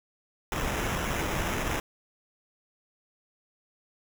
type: noise with sample-and-hold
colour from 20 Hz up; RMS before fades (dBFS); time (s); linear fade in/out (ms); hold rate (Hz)
pink; -30; 0.52-1.8; 2; 4410
effects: none